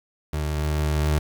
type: tone with level ramp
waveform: 30% pulse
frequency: 75.6 Hz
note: D#2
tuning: 49 cents flat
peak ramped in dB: -22 to -16 dBFS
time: 0.33-1.19 s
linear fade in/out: 5 ms
effects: 7-bit